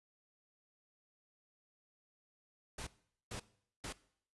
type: noise bursts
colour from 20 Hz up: pink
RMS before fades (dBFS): -44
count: 3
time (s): 2.78-3.927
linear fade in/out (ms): 5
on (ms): 89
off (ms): 440
effects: noise-tail reverb RT60 0.6 s tail -19 dB re dry + resampled to 24000 Hz